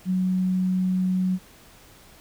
sine tone, 185 Hz, F#3, in tune, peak -20 dBFS, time 0.05-1.39 s, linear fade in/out 50 ms, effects pink hiss -51 dBFS RMS until 2.2 s

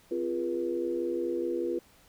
sine tone cluster, 259.7 / 346.7 / 411.5 / 483.1 Hz, C4 / F4 / G#4 / B4, -13 / -13 / -16 / -38 cents, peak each -39 / -30 / -38 / -34 dBFS, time 0.11-1.79 s, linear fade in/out 5 ms, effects pink hiss -60 dBFS RMS until 2.08 s

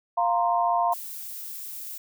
sine chord, F suspended fourth, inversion none, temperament equal, 698.5 / 932.3 / 1046.5 Hz, F5 / Bb5 / C6, 0 / 0 / 0 cents, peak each -23 / -25 / -27 dBFS, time 0.17-0.94 s, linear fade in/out 10 ms
violet noise, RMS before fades -37 dBFS, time 0.92-1.98 s, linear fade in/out 5 ms
effects none

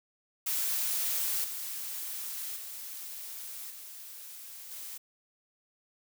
blue noise with level steps, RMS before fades -31 / -38 / -42 / -46 / -42 dBFS, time 0.46-4.98 s, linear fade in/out 10 ms, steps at 1.44 / 2.56 / 3.7 / 4.71 s, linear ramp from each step 5 ms, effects none

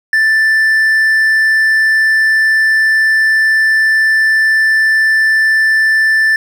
triangle tone, 1766 Hz, A6, 6 cents sharp, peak -6 dBFS, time 0.13-6.36 s, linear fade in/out 2 ms, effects none

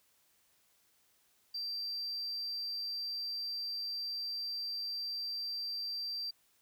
sine tone, 4699 Hz, D8, in tune, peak -34 dBFS, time 1.54-6.31 s, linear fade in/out 10 ms, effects tanh soft clip ceiling -34 dBFS + white hiss -71 dBFS RMS until 6.61 s

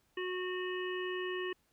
harmonic tone, 366.1 Hz, F#4, 18 cents flat, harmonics 1 / 3 / 5 / 7 / 8, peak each -36 / -45 / -42 / -49 / -46 dBFS, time 0.17-1.53 s, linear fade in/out 5 ms, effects pink hiss -74 dBFS RMS until 1.72 s

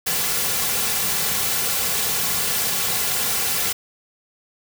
white noise with comb filter, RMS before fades -22 dBFS, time 0.06-3.73 s, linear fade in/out 10 ms, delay 3.2 ms, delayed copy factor -0.6, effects none

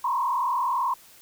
sine tone with frequency modulation, 1012 Hz, B5, 42 cents sharp, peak -22 dBFS, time 0.04-0.94 s, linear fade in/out 5 ms, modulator 40.6 Hz, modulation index 2, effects white hiss -52 dBFS RMS until 1.21 s

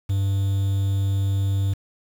triangle tone with quantisation, 98 Hz, G2, in tune, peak -17 dBFS, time 0.09-1.74 s, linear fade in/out 10 ms, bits 7, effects none

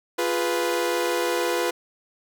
sawtooth chord, F diminished, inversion none, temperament equal, 349.2 / 415.3 / 493.9 Hz, F4 / Ab4 / Cb5, 0 / 0 / 0 cents, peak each -22 / -27 / -21 dBFS, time 0.18-1.71 s, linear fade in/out 10 ms, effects none

